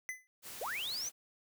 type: tone with exponential decay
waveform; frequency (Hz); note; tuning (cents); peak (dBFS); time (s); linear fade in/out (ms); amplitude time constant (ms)
square; 2021; B6; +39; -35; 0.09-0.27; 0; 38
type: noise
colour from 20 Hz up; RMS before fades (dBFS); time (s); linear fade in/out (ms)
white; -47; 0.42-1.12; 50
type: linear sweep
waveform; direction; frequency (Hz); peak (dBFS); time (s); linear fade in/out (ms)
sine; up; 392 to 6272; -36; 0.61-1.09; 5
effects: none

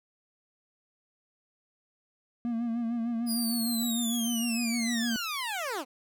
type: tone with vibrato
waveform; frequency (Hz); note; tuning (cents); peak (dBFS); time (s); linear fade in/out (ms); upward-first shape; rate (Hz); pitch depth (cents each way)
triangle; 233.1; A#3; 0; -26; 2.45-5.16; 0; sine; 6.6; 51
type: linear sweep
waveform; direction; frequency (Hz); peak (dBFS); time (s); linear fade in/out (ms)
15% pulse; down; 4978 to 233.1; -25; 3.26-5.85; 50
effects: none

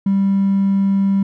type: tone with hard clipping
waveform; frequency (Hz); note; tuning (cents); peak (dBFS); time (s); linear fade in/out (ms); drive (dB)
triangle; 196; G3; 0; -13; 0.06-1.23; 5; 4
effects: none

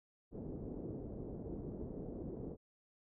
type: low-pass noise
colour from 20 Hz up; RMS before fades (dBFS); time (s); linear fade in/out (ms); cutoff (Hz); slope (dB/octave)
white; -45; 0.31-2.57; 50; 430; 24
effects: none

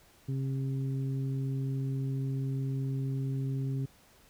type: harmonic tone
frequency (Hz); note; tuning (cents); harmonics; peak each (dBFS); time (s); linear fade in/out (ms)
134.4; C3; +47; 1 / 2 / 3; -30 / -39 / -46; 0.28-3.86; 10
effects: pink hiss -61 dBFS RMS until 4.29 s

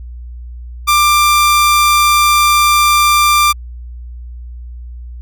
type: tone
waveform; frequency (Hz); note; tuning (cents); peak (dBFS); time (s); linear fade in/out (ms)
sawtooth; 1186; D6; +17; -4; 0.87-3.53; 20
effects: added 60 Hz sine -26 dBFS peak until 5.21 s

